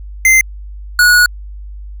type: tone pair in turn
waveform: square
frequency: 2077 / 1459.4 Hz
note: C7 / F#6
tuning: -13 / -24 cents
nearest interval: tritone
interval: 611 cents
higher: first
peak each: -6 dBFS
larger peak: neither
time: 0.25-0.41 / 0.99-1.26 s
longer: second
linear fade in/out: 2 ms
effects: added 50 Hz sine -26 dBFS peak until 2 s